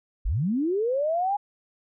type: linear sweep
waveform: sine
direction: up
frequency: 31.42 to 830.6 Hz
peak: -22 dBFS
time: 0.25-1.37 s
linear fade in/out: 10 ms
effects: none